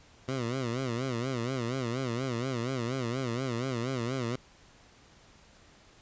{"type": "tone with vibrato", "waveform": "15% pulse", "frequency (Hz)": 124.5, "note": "B2", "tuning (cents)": 14, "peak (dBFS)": -24, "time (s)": [0.28, 4.36], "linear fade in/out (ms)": 5, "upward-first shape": "sine", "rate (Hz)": 4.2, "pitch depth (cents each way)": 140, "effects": ["pink hiss -58 dBFS RMS until 6.01 s", "resampled to 16000 Hz"]}